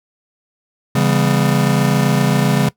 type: chord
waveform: square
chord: C# half-diminished seventh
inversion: none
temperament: just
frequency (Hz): 138.59 / 166.31 / 199.57 / 249.5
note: C#3 / E3 / G3 / B3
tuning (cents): 0 / +16 / +31 / +18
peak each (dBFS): -16 / -20 / -19 / -22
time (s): 0.95-2.69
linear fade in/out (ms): 5
effects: noise-tail reverb RT60 0.1 s tail -19 dB re dry